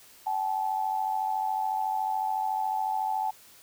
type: tone pair together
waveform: sine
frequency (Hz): 767.1 / 861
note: G5 / A5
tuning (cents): -38 / -38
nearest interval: major second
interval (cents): 200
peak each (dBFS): -30 / -28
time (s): 0.26-3.31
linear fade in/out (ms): 10
effects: white hiss -54 dBFS RMS until 3.62 s